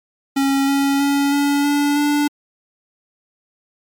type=tone with pitch steps; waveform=square; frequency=274.1 / 277.6 / 281.2 / 284.8 / 288.4 / 292.1 Hz; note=C#4 / C#4 / C#4 / C#4 / D4 / D4; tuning=-19 / +3 / +25 / +47 / -31 / -9 cents; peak=-15 dBFS; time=0.36-2.28 s; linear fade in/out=10 ms; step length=320 ms; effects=MP3 96 kbps